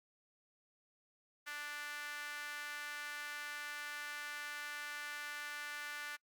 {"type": "tone with high-pass filter", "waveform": "sawtooth", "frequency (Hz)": 293.7, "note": "D4", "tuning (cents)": 0, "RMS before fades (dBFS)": -45, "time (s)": [1.46, 6.17], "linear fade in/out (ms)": 20, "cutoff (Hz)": 1600, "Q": 2.8, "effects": ["noise-tail reverb RT60 0.1 s tail -24 dB re dry", "Opus 48 kbps"]}